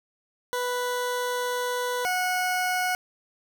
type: tone pair in turn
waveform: 20% pulse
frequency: 493.5 / 732.2 Hz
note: B4 / F#5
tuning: -1 / -18 cents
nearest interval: perfect fifth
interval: 683 cents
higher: second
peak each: -21 / -19 dBFS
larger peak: second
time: 0.53-2.05 / 2.05-2.95 s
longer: first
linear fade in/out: 0 ms
effects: none